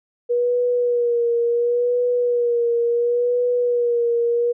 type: tone with vibrato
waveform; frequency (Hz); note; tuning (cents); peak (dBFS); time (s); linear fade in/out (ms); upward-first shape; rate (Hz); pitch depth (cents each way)
sine; 480; B4; -49; -16; 0.29-4.53; 20; sine; 0.71; 36
effects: none